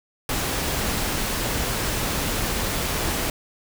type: noise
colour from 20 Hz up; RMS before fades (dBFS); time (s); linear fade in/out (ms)
pink; -25; 0.29-3.3; 2
effects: none